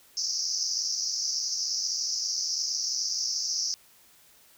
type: band-pass noise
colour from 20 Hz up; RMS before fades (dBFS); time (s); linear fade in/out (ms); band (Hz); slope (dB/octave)
pink; -30; 0.17-3.74; 0; 4900 to 6100; 96
effects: white hiss -58 dBFS RMS until 4.57 s